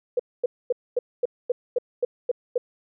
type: tone bursts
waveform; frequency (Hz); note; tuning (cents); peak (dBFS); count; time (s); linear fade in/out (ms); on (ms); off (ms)
sine; 490.2; B4; -13; -18; 10; 0.17-2.58; 5; 25; 240
effects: none